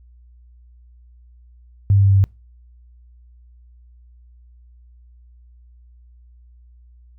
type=tone with pitch steps; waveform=sine; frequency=99.6 / 98.97 / 98.34 / 97.72 / 97.1 Hz; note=G2 / G2 / G2 / G2 / G2; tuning=+28 / +17 / +6 / -5 / -16 cents; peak=-10 dBFS; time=1.9-2.24 s; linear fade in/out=0 ms; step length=68 ms; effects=noise-tail reverb RT60 0.3 s tail -25 dB re dry + added 60 Hz sine -45 dBFS peak until 7.18 s